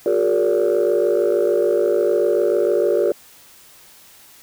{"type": "tone cluster", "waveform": "sine", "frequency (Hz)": [360.2, 406.9, 466.3, 574], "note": ["F#4", "G#4", "A#4", "D5"], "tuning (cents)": [-46, -35, 1, -40], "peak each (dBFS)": -19, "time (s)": [0.06, 3.12], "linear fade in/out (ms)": 2, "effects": ["tanh soft clip ceiling -9 dBFS", "white hiss -47 dBFS RMS until 4.42 s"]}